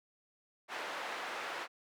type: band-pass noise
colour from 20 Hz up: white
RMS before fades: -41 dBFS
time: 0.68-1.68 s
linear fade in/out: 50 ms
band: 490 to 1800 Hz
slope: 12 dB/octave
effects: none